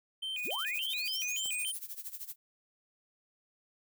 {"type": "tone with vibrato", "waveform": "triangle", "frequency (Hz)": 2774, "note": "F7", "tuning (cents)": -12, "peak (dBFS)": -33, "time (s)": [0.22, 1.72], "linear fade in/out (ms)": 10, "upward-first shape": "square", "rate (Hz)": 3.5, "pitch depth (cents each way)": 200}
{"type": "noise with tremolo", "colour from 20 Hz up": "violet", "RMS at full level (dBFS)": -40, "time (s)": [0.36, 2.36], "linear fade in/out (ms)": 50, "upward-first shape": "sine", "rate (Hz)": 13, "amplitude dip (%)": 85}
{"type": "linear sweep", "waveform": "sine", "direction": "up", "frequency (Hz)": [75, 10010], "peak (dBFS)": -37, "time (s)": [0.44, 1.79], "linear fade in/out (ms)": 50}
{"type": "click", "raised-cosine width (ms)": 1, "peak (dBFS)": -38, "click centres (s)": 1.458}
{"effects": []}